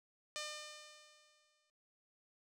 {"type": "tone with exponential decay", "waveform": "5% pulse", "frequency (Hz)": 603, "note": "D5", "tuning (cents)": 46, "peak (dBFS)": -28, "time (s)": [0.36, 1.7], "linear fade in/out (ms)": 0, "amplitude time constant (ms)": 290, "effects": ["low-pass 10000 Hz 12 dB/octave"]}